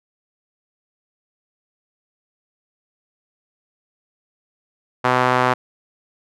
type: tone with band-pass filter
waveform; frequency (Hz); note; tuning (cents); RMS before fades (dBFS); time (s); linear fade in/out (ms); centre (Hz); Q
sawtooth; 126.2; B2; +38; -17; 5.04-5.54; 10; 1100; 1.4
effects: none